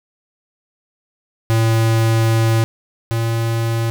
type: tone pair in turn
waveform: square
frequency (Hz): 113 / 114.51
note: A2 / A#2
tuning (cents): +47 / -30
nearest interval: unison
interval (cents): 23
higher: second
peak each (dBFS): -13 / -17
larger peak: first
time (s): 1.5-2.64 / 3.11-3.9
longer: first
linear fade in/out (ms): 0
effects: none